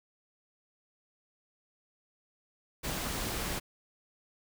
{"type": "noise", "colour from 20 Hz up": "pink", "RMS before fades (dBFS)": -35, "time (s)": [2.83, 3.6], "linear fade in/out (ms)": 20, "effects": []}